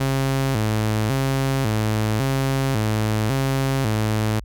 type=tone with vibrato; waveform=sawtooth; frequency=120.9 Hz; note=B2; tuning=36 cents flat; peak=-15 dBFS; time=0-4.4 s; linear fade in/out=10 ms; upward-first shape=square; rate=0.91 Hz; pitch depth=190 cents each way; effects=added 50 Hz sine -35 dBFS peak until 4.44 s